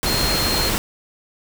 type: tone in noise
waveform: sine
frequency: 4219 Hz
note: C8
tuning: 14 cents sharp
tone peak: -22 dBFS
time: 0.06-0.69 s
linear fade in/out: 0 ms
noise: pink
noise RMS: -21 dBFS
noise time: 0.03-0.78 s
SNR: -4 dB
effects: none